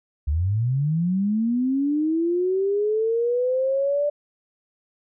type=linear sweep; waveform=sine; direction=up; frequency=68.1 to 590 Hz; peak=-19 dBFS; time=0.27-4.1 s; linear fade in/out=10 ms; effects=none